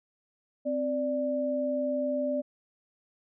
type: tone pair together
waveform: sine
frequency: 260.4 / 588 Hz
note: C4 / D5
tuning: -8 / +2 cents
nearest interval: octave + major second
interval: 1410 cents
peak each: -31 / -28 dBFS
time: 0.65-2.42 s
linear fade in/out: 20 ms
effects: none